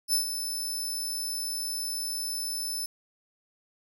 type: tone with ADSR envelope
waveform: 20% pulse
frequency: 5274 Hz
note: E8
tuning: in tune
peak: -16 dBFS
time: 0.08-2.86 s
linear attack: 54 ms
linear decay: 110 ms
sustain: -9 dB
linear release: 4 ms
effects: none